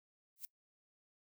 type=noise with exponential growth; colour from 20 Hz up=violet; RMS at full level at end=-41 dBFS; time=0.36-0.45 s; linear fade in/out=1 ms; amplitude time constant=19 ms; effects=noise-tail reverb RT60 0.1 s tail -21 dB re dry